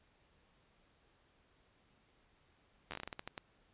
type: slowing click train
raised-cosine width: 0.3 ms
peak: -26 dBFS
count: 12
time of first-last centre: 2.91-3.378 s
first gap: 11 ms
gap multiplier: 1.25
effects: pink hiss -71 dBFS RMS until 3.73 s + resampled to 8000 Hz